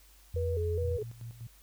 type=tone; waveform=sine; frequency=85.5 Hz; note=F2; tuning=36 cents flat; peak=-30 dBFS; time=0.34-0.97 s; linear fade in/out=5 ms
type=tone with vibrato; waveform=sine; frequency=453.8 Hz; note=A#4; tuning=47 cents flat; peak=-32 dBFS; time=0.36-1.03 s; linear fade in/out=5 ms; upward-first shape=square; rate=2.4 Hz; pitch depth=110 cents each way
type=tone with tremolo; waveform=sine; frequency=116.54 Hz; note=A#2; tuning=in tune; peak=-39 dBFS; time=0.82-1.47 s; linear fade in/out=5 ms; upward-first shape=square; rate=5.1 Hz; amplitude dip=70%
effects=added 50 Hz sine -58 dBFS peak until 1.62 s + white hiss -61 dBFS RMS until 1.62 s